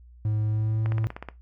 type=tone with pitch glide; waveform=triangle; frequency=107.4 to 110.67 Hz; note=A2 to A2; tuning=-41 to +11 cents; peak=-21 dBFS; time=0.25-1.07 s; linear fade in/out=0 ms; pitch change=+52 cents; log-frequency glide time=0.46-0.9 s
type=click train; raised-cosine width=0.5 ms; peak=-20 dBFS; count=8; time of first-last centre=0.86-1.287 s; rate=16.4 Hz
effects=noise-tail reverb RT60 0.2 s tail -17 dB re dry + added 60 Hz sine -47 dBFS peak until 1.41 s